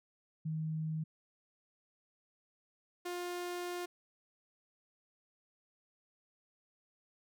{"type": "tone pair in turn", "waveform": ["sine", "sawtooth"], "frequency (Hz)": [157.6, 353.8], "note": ["D#3", "F4"], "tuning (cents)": [23, 23], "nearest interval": "octave + major second", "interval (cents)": 1400, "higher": "second", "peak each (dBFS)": [-34, -34], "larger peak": "neither", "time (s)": [[0.45, 1.04], [3.05, 3.86]], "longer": "second", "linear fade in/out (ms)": 10, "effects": []}